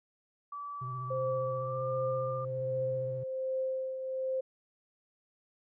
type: tone with pitch glide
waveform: sine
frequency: 1153 to 1195 Hz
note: D6 to D6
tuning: -32 to +30 cents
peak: -38 dBFS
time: 0.52-2.45 s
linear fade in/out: 5 ms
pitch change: +62 cents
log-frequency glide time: 1.56-1.86 s
type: tone with vibrato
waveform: triangle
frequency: 127.6 Hz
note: C3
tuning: 43 cents flat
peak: -36 dBFS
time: 0.81-3.24 s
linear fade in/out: 10 ms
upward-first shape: square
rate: 15 Hz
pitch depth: 39 cents each way
type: tone with tremolo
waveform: sine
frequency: 523.3 Hz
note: C5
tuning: in tune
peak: -29 dBFS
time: 1.1-4.41 s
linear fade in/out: 10 ms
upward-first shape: triangle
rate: 1.3 Hz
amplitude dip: 55%
effects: none